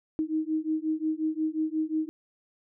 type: beating tone pair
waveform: sine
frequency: 311.1 / 316.7 Hz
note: D#4 / D#4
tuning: 0 / +31 cents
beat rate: 5.6 Hz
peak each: -29 dBFS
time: 0.19-2.09 s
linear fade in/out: 0 ms
effects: none